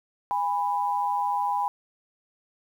sine tone pair together, 816.7 / 990 Hz, G#5 / B5, -29 / +4 cents, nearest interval minor third, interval 333 cents, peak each -26 dBFS, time 0.31-1.68 s, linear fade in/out 0 ms, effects 9-bit

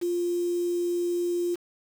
sine tone with quantisation, 349.2 Hz, F4, in tune, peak -24 dBFS, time 0.01-1.56 s, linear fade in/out 20 ms, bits 7, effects none

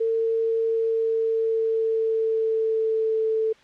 sine tone with pitch glide, 452 to 441.7 Hz, A4 to A4, +47 to +7 cents, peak -20 dBFS, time 0-3.53 s, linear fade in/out 10 ms, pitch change -40 cents, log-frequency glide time 0.66-3.25 s, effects white hiss -53 dBFS RMS until 3.63 s + low-pass 3000 Hz 12 dB/octave

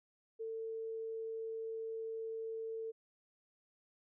sine tone, 448.1 Hz, A4, 32 cents sharp, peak -39 dBFS, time 0.39-2.92 s, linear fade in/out 20 ms, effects none

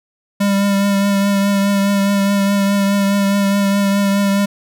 square tone with vibrato, 199.3 Hz, G3, 29 cents sharp, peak -13 dBFS, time 0.4-4.46 s, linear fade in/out 10 ms, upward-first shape triangle, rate 4.8 Hz, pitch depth 25 cents each way, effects none

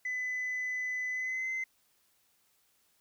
sine tone with pitch glide, 2006 to 2060 Hz, B6 to C7, +26 to -28 cents, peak -30 dBFS, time 0.05-1.64 s, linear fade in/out 5 ms, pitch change +46 cents, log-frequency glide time 1.11-1.51 s, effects tanh soft clip ceiling -30 dBFS + white hiss -71 dBFS RMS until 3 s

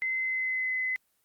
sine tone with pitch glide, 2057 to 2031 Hz, C7 to B6, -30 to +48 cents, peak -27 dBFS, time 0.02-0.96 s, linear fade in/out 0 ms, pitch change -22 cents, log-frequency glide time 0.19-0.74 s, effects white hiss -72 dBFS RMS until 1.24 s + Opus 24 kbps

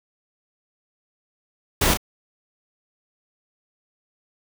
pink noise with echo, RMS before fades -19 dBFS, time 1.81-1.94 s, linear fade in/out 5 ms, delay 33 ms, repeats 1, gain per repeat -6 dB, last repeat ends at 1.973 s, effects none

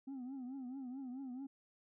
sine tone with vibrato, 260 Hz, C4, 11 cents flat, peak -40 dBFS, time 0.07-1.47 s, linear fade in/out 10 ms, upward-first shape triangle, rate 4.6 Hz, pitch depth 130 cents each way, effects tanh soft clip ceiling -42 dBFS

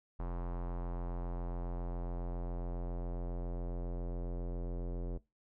square tone with low-pass filter sweep, 43.65 Hz, F1, in tune, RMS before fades -38 dBFS, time 0.19-5.18 s, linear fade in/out 10 ms, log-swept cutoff 1000 to 500 Hz, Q 1.7, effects noise-tail reverb RT60 0.2 s tail -20 dB re dry

